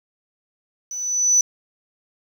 sine tone with level ramp, 5980 Hz, F#8, 17 cents sharp, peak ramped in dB -28 to -9 dBFS, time 0.91-1.41 s, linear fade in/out 2 ms, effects tanh soft clip ceiling -10 dBFS + 8-bit

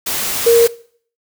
sine tone in noise, 466.2 Hz, A#4, in tune, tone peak -6 dBFS, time 0.46-0.67 s, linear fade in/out 10 ms, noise white, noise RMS -20 dBFS, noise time 0.06-0.68 s, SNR +11 dB, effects noise-tail reverb RT60 0.5 s tail -19 dB re dry

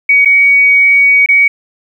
sine tone with dropouts, 2251 Hz, C#7, 26 cents sharp, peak -4 dBFS, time 0.09-1.48 s, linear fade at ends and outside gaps 5 ms, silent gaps 0.249-0.256 / 1.261-1.287 s, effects 7-bit

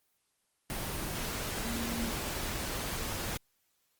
sine tone in noise, 231.6 Hz, A#3, 11 cents flat, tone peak -36 dBFS, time 1.65-2.11 s, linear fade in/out 0 ms, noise pink, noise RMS -36 dBFS, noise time 0.7-3.37 s, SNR -3 dB, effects white hiss -75 dBFS RMS until 3.99 s + Opus 24 kbps

